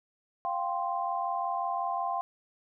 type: chord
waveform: sine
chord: F suspended second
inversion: none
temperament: equal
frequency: 698.5 / 784 / 1046.5 Hz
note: F5 / G5 / C6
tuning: 0 / 0 / 0 cents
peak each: -33 dBFS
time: 0.45-2.21 s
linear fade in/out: 0 ms
effects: none